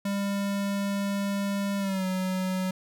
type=tone with pitch glide; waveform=square; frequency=199.6 to 186.23 Hz; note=G3 to F#3; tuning=+32 to +11 cents; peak=-27 dBFS; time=0.05-2.71 s; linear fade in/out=5 ms; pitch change=-121 cents; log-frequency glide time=1.78-2.06 s; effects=none